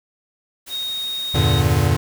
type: noise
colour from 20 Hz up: white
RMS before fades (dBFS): -37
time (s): 0.66-1.88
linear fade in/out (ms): 20
type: tone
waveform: sine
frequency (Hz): 3729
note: A#7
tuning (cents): 0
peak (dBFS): -23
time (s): 0.69-1.63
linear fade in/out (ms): 50
type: chord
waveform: square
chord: E half-diminished seventh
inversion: none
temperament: equal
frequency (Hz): 82.41 / 98 / 116.54 / 146.83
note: E2 / G2 / Bb2 / D3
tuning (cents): 0 / 0 / 0 / 0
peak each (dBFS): -21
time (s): 1.34-1.97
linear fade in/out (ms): 10
effects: none